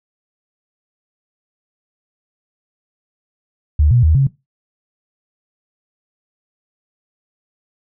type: tone with pitch steps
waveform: sine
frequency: 74.8 / 121.6 / 78.7 / 136.2 Hz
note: D2 / B2 / D#2 / C#3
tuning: +32 / -26 / +20 / -30 cents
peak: -9 dBFS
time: 3.79-4.27 s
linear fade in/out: 5 ms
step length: 120 ms
effects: noise-tail reverb RT60 0.2 s tail -18 dB re dry